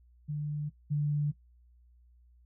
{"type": "tone pair in turn", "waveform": "sine", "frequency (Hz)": [148.5, 147.13], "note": ["D3", "D3"], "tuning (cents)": [20, 4], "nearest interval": "unison", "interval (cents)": 16, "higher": "first", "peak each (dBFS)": [-31, -26], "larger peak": "second", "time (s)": [[0.28, 0.7], [0.9, 1.32]], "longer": "neither", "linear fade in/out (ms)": 20, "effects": ["noise-tail reverb RT60 0.1 s tail -17 dB re dry", "added 60 Hz sine -58 dBFS peak until 2.45 s"]}